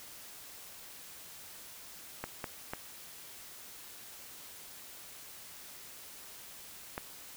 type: clicks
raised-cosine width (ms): 0.5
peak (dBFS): -21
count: 4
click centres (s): 2.24 / 2.442 / 2.735 / 6.979
effects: white hiss -50 dBFS RMS until 7.36 s